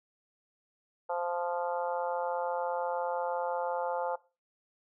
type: harmonic tone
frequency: 174.3 Hz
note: F3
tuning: 3 cents flat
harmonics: 3 / 4 / 5 / 6 / 7 / 8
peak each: -34 / -38 / -34 / -44 / -44 / -46 dBFS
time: 1.09-4.16 s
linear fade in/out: 10 ms
effects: noise-tail reverb RT60 0.3 s tail -19 dB re dry